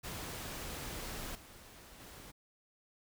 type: noise with level steps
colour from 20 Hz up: pink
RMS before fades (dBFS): -43 / -55 / -52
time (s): 0.03-2.32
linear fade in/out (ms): 20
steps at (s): 1.35 / 2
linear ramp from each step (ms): 2
effects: none